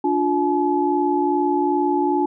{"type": "tone cluster", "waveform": "sine", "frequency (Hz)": [292.7, 355.2, 855], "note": ["D4", "F4", "A5"], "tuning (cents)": [-6, 29, -50], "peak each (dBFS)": -21, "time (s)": [0.04, 2.26], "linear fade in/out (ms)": 5, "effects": []}